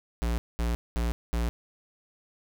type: tone bursts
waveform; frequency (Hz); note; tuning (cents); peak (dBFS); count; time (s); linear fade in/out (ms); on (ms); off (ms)
square; 58.27; A#1; 0; -26; 4; 0.22-1.49; 0; 160; 210
effects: none